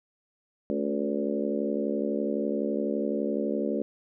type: harmonic tone with a mistuned harmonic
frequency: 71.9 Hz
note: D2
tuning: 36 cents flat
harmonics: 3 / 4 / 5 / 6 / 7 / 8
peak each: -31 / -32 / -33 / -34 / -34 / -35 dBFS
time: 0.7-3.82 s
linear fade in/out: 0 ms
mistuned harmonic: 4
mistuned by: -41 cents
effects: none